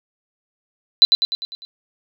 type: tone with echo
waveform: sine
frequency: 4006 Hz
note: B7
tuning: 24 cents sharp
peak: -5 dBFS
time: 1.02-1.05 s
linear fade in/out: 0 ms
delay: 100 ms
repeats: 6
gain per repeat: -5 dB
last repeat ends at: 1.65 s
effects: none